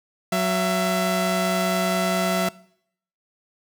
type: tone pair together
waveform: sawtooth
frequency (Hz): 185 / 669.8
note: F#3 / E5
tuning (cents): 0 / +27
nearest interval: octave + minor seventh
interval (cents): 2227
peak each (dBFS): -19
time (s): 0.32-2.49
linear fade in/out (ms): 5
effects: noise-tail reverb RT60 0.7 s tail -22 dB re dry